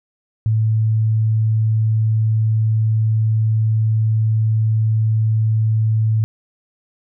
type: tone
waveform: sine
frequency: 110 Hz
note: A2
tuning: in tune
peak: -13 dBFS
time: 0.46-6.24 s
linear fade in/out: 0 ms
effects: none